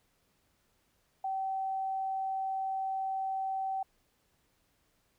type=tone; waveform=sine; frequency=769 Hz; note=G5; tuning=33 cents flat; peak=-31 dBFS; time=1.24-3.83 s; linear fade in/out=5 ms; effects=pink hiss -73 dBFS RMS until 5.18 s